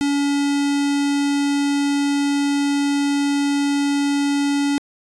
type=tone with notch filter; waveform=square; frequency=283.9 Hz; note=C#4; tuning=41 cents sharp; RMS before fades=-19 dBFS; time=0.01-4.78 s; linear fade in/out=0 ms; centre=1100 Hz; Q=1.5; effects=resampled to 22050 Hz